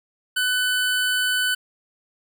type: tone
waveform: 25% pulse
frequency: 1500 Hz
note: F#6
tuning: 23 cents sharp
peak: -16 dBFS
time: 0.36-1.55 s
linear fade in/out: 10 ms
effects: none